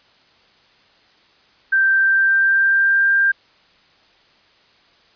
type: tone with pitch glide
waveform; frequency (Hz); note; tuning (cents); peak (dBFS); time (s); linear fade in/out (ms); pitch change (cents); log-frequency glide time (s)
sine; 1567 to 1590.7; G6 to G6; -1 to +25; -12; 1.72-3.32; 10; +26; 1.96-3.11
effects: white hiss -54 dBFS RMS until 5.15 s + resampled to 11025 Hz